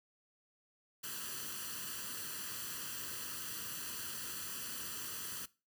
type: noise with comb filter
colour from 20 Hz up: white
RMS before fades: -43 dBFS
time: 1.03-5.46 s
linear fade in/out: 10 ms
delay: 0.67 ms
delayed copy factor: +0.75
effects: noise-tail reverb RT60 0.3 s tail -20 dB re dry + high-pass 80 Hz 12 dB/octave